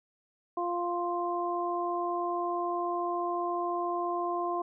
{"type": "harmonic tone", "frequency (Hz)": 349.2, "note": "F4", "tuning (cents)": 0, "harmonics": [1, 2, 3], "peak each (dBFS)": [-33, -33, -33], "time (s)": [0.57, 4.62], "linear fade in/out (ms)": 5, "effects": []}